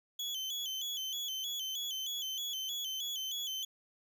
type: tone with vibrato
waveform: 35% pulse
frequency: 3223 Hz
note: G7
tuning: 47 cents sharp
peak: -34 dBFS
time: 0.19-3.65 s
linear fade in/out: 5 ms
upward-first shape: square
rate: 3.2 Hz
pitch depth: 79 cents each way
effects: none